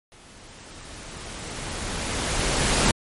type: noise with level ramp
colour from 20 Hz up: pink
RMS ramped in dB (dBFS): -49 to -19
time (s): 0.12-2.91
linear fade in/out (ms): 0
effects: MP3 48 kbps